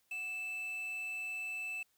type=tone with quantisation; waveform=triangle; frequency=2637 Hz; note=E7; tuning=in tune; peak=-36 dBFS; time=0.11-1.83 s; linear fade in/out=5 ms; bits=9; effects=white hiss -75 dBFS RMS until 1.97 s